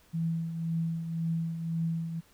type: tone with tremolo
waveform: sine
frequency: 164.81 Hz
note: E3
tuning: in tune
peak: -26 dBFS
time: 0.13-2.21 s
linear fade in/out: 20 ms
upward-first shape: triangle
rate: 1.9 Hz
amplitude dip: 60%
effects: pink hiss -62 dBFS RMS until 2.33 s